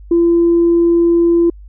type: tone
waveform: sine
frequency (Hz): 340.1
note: F4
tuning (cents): -46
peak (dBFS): -7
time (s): 0.11-1.5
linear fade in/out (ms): 5
effects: tanh soft clip ceiling -4 dBFS + added 50 Hz sine -33 dBFS peak until 1.68 s